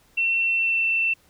sine tone with pitch glide, 2706 to 2683 Hz, E7 to E7, +45 to +30 cents, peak -19 dBFS, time 0.17-1.14 s, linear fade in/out 10 ms, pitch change -15 cents, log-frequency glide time 0.41-0.86 s, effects pink hiss -59 dBFS RMS until 1.29 s

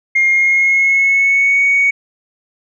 sine tone with pitch glide, 2129 to 2234 Hz, C7 to C#7, +30 to +13 cents, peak -8 dBFS, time 0.15-1.91 s, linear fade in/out 10 ms, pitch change +83 cents, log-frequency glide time 0.28-1.62 s, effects tanh soft clip ceiling -5 dBFS

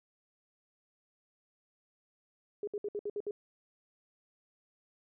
sine tone bursts, 412.6 Hz, G#4, 11 cents flat, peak -33 dBFS, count 7, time 2.63-3.31 s, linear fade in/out 2 ms, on 44 ms, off 62 ms, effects none

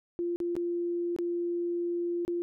sine tone with dropouts, 346.3 Hz, F4, 15 cents flat, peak -28 dBFS, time 0.19-2.42 s, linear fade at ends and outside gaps 0 ms, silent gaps 0.36-0.402 / 0.554-0.565 / 1.163-1.187 / 2.25-2.279 s, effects none

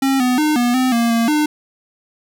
square tone with pitch steps, 269.7 / 250.4 / 304.5 / 242.1 / 256.8 / 233.5 / 230.7 / 301.5 Hz, C#4 / B3 / D#4 / B3 / C4 / A#3 / A#3 / D4, -47 / +24 / -37 / -34 / -32 / +3 / -18 / +46 cents, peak -14 dBFS, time 0.02-1.46 s, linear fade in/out 5 ms, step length 180 ms, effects none

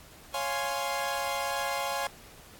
sawtooth chord, Db major seventh, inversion none, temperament equal, 554.4 / 698.5 / 830.6 / 1046.5 Hz, Db5 / F5 / Ab5 / C6, 0 / 0 / 0 / 0 cents, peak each -31 / -32 / -30 / -32 dBFS, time 0.34-2.07 s, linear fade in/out 2 ms, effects pink hiss -52 dBFS RMS until 2.59 s + AAC 64 kbps

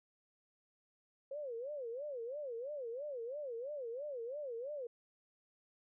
sine tone with vibrato, 523.3 Hz, C5, in tune, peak -40 dBFS, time 1.31-4.87 s, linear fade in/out 5 ms, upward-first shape sine, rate 3 Hz, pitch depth 240 cents each way, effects none

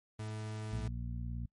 40% pulse tone, 108.1 Hz, A2, 30 cents flat, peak -38 dBFS, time 0.19-0.88 s, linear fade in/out 5 ms
harmonic tone, 58.8 Hz, A#1, 16 cents sharp, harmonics 1 / 2 / 3 / 4, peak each -39 / -41 / -48 / -48 dBFS, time 0.72-1.46 s, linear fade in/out 5 ms
effects noise-tail reverb RT60 0.1 s tail -26 dB re dry + MP3 48 kbps

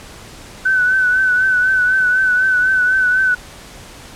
sine tone with vibrato, 1508 Hz, F#6, 32 cents sharp, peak -11 dBFS, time 0.65-3.35 s, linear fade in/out 10 ms, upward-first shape triangle, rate 4 Hz, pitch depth 50 cents each way, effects pink hiss -37 dBFS RMS until 4.15 s + low-pass 10000 Hz 12 dB/octave

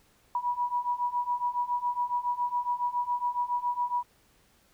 sine beating tone pair, 969 / 976.2 Hz, B5 / B5, -33 / -20 cents, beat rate 7.2 Hz, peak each -31 / -29 dBFS, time 0.35-4.03 s, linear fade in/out 2 ms, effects pink hiss -64 dBFS RMS until 4.73 s

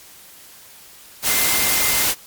sine tone in noise, 2085 Hz, C7, 7 cents flat, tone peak -26 dBFS, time 1.25-2.06 s, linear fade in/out 50 ms, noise white, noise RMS -18 dBFS, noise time 1.22-2.15 s, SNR -11 dB, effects white hiss -44 dBFS RMS until 2.26 s + MP3 96 kbps

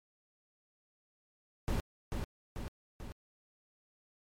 brown noise with echo, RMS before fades -32 dBFS, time 1.68-1.8 s, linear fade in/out 0 ms, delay 440 ms, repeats 3, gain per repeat -4 dB, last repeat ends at 3.12 s, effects MP3 64 kbps

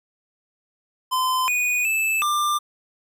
square tone with pitch steps, 1026 / 2470 / 2627 / 1190 Hz, C6 / D#7 / E7 / D6, -34 / -13 / -7 / +22 cents, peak -20 dBFS, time 1.11-2.59 s, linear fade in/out 20 ms, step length 370 ms, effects 10-bit

